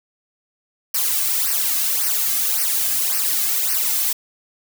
blue noise with flanger, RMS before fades -20 dBFS, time 0.94-4.13 s, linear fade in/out 5 ms, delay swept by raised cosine 0.27 to 2.17 ms, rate 1.8 Hz, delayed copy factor -0.95, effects none

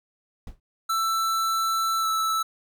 brown noise with exponential decay, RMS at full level -31 dBFS, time 0.47-0.6 s, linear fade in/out 2 ms, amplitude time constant 28 ms
square tone with pitch glide, 1330 to 1314.7 Hz, E6 to E6, +15 to -5 cents, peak -23 dBFS, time 0.89-2.43 s, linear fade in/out 10 ms, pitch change -20 cents, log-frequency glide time 1.99-2.07 s
effects none

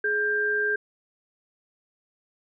sine tone pair together, 420.5 / 1587.6 Hz, G#4 / G6, +22 / +22 cents, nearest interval octave + major seventh, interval 2300 cents, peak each -28 / -23 dBFS, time 0.04-0.76 s, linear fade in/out 5 ms, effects none

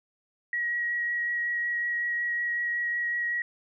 sine tone with vibrato, 1906 Hz, A#6, 38 cents sharp, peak -26 dBFS, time 0.53-3.42 s, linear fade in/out 2 ms, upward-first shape sine, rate 5.4 Hz, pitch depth 10 cents each way, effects none

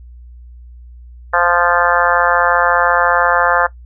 harmonic tone, 174.3 Hz, F3, 3 cents flat, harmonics 3 / 4 / 5 / 6 / 7 / 8 / 9 / 10, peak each -19 / -19 / -19 / -19 / -19 / -19 / -19 / -19 dBFS, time 1.33-3.67 s, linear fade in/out 10 ms, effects noise-tail reverb RT60 0.1 s tail -17 dB re dry + added 60 Hz sine -34 dBFS peak until 3.85 s

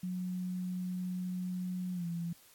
sine tone with pitch glide, 182.1 to 169.91 Hz, F#3 to F3, -27 to -47 cents, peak -34 dBFS, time 0.03-2.33 s, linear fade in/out 5 ms, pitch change -120 cents, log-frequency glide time 1.93-2.06 s, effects white hiss -61 dBFS RMS until 2.54 s + AAC 64 kbps

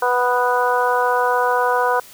harmonic tone, 246.9 Hz, B3, in tune, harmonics 2 / 3 / 4 / 5 / 6, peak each -20 / -22 / -19 / -25 / -23 dBFS, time 0.02-2 s, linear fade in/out 5 ms, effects white hiss -43 dBFS RMS until 2.13 s

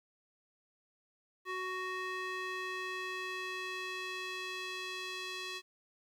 square tone with band-pass filter sweep, 371.2 Hz, F#4, 6 cents sharp, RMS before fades -40 dBFS, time 1.45-5.62 s, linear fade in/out 50 ms, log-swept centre 1600 to 3500 Hz, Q 1.3, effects 11-bit

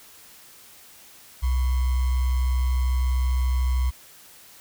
sine tone with sample-and-hold, 63.4 Hz, B1, 46 cents sharp, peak -19 dBFS, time 1.42-3.91 s, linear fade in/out 20 ms, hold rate 1050 Hz, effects white hiss -49 dBFS RMS until 4.6 s

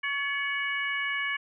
sine tone cluster, 1121 / 1712 / 2238 / 2922 Hz, C#6 / A6 / C#7 / F#7, +19 / -48 / +16 / -22 cents, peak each -37 / -31 / -31 / -37 dBFS, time 0.03-1.37 s, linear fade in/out 10 ms, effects none

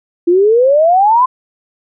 sine exponential sweep, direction up, 336.1 to 1046.5 Hz, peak -6 dBFS, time 0.27-1.26 s, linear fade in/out 10 ms, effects none

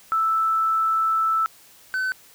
sine / triangle tone pair in turn, 1318.5 / 1519 Hz, E6 / F#6, 0 / +45 cents, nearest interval major second, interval 245 cents, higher second, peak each -18 / -20 dBFS, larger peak first, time 0.12-1.46 / 1.94-2.12 s, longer first, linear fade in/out 0 ms, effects white hiss -51 dBFS RMS until 2.34 s

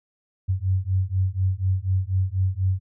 sine beating tone pair, 92.3 / 96.4 Hz, F#2 / G2, -4 / -28 cents, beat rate 4.1 Hz, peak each -23 dBFS, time 0.48-2.8 s, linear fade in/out 20 ms, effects none

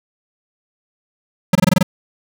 square tone bursts, 183.9 Hz, F#3, 10 cents flat, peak -9 dBFS, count 7, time 1.53-1.829 s, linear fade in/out 5 ms, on 23 ms, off 23 ms, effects none

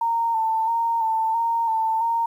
sine tone with vibrato, 907 Hz, A#5, 48 cents flat, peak -19 dBFS, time 0.01-2.26 s, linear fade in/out 5 ms, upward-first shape square, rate 1.5 Hz, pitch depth 31 cents each way, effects 9-bit

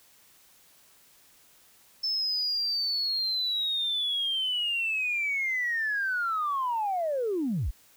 sine linear sweep, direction down, 5290 to 35 Hz, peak -25 dBFS, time 2.03-7.71 s, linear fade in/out 10 ms, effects tanh soft clip ceiling -21 dBFS + white hiss -59 dBFS RMS until 7.96 s

